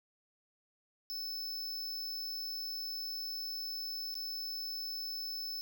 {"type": "tone with dropouts", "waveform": "square", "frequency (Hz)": 5260, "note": "E8", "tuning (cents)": -5, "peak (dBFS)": -38, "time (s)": [1.1, 5.61], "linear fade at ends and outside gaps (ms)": 0, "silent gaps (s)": [4.142, 4.153], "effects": []}